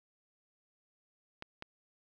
clicks, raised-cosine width 0.3 ms, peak -26 dBFS, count 2, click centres 1.424 / 1.624 s, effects none

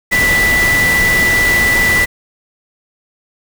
sine tone in noise, 1975.5 Hz, B6, in tune, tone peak -10 dBFS, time 0.11-2.06 s, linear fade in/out 20 ms, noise pink, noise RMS -18 dBFS, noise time 0.11-2.06 s, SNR +5 dB, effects none

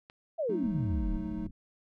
click, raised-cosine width 0.3 ms, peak -33 dBFS, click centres 0.099 s
sine exponential sweep, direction down, 695 to 31.06 Hz, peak -28 dBFS, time 0.38-1.18 s, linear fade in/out 20 ms
triangle chord, D# diminished, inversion first, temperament equal, 185 / 220 / 311.1 Hz, F#3 / A3 / D#4, 0 / 0 / 0 cents, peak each -36 dBFS, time 0.49-1.47 s, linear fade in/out 5 ms
pink low-pass noise, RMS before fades -44 dBFS, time 0.63-1.51 s, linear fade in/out 5 ms, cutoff 210 Hz, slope 24 dB/octave
effects none

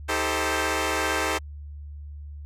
10% pulse chord, A half-diminished seventh, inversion second, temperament equal with one note detuned, 317.1 / 392 / 440 / 523.3 Hz, Eb4 / G4 / A4 / C5, +33 / 0 / 0 / 0 cents, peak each -21 dBFS, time 0.08-1.39 s, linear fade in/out 20 ms, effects added 73 Hz sine -36 dBFS peak until 2.45 s + low-pass 12000 Hz 12 dB/octave

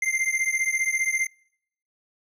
square beating tone pair, 2085 / 2100 Hz, C7 / C7, -7 / +6 cents, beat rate 15 Hz, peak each -26 dBFS, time 0.02-1.27 s, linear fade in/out 5 ms, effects noise-tail reverb RT60 0.7 s tail -26 dB re dry + low-pass 12000 Hz 12 dB/octave

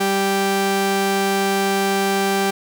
sawtooth tone pair together, 196 / 392 Hz, G3 / G4, 0 / 0 cents, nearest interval octave, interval 1200 cents, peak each -18 / -13 dBFS, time 0-2.51 s, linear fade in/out 10 ms, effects none

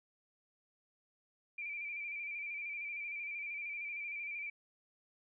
sine tone with vibrato, 2349 Hz, D7, in tune, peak -39 dBFS, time 1.58-4.5 s, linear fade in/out 5 ms, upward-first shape square, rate 13 Hz, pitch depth 35 cents each way, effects none

